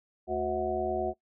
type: harmonic tone with a mistuned harmonic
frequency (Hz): 73.42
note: D2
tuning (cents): 0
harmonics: 1 / 3 / 5 / 7 / 9 / 10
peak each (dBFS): -41 / -40 / -31 / -41 / -33 / -33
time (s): 0.27-1.14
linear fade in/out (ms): 50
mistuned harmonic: 9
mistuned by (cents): -43
effects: noise-tail reverb RT60 0.1 s tail -19 dB re dry